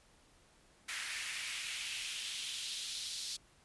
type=noise with high-pass filter sweep; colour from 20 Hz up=pink; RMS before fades=-41 dBFS; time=0.88-3.37 s; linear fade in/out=10 ms; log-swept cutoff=1900 to 4300 Hz; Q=2.4; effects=pink hiss -66 dBFS RMS until 3.64 s + resampled to 24000 Hz